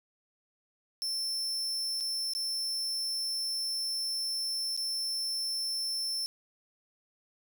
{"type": "tone with dropouts", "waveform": "40% pulse", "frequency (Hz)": 5350, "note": "E8", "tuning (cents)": 25, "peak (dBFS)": -30, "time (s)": [1.02, 6.26], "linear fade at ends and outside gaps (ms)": 0, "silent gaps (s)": [[2.002, 2.007], [2.335, 2.35], [4.765, 4.775]], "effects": ["10-bit"]}